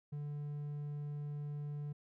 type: tone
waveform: triangle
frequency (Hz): 146.5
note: D3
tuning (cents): -4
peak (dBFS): -37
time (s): 0.12-1.93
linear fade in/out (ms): 10
effects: none